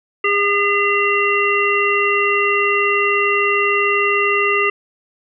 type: harmonic tone with a mistuned harmonic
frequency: 405.5 Hz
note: G#4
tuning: 41 cents flat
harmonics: 1 / 3 / 5 / 7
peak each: -19 / -19 / -19 / -19 dBFS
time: 0.24-4.7 s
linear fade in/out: 5 ms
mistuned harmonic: 7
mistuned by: -57 cents
effects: none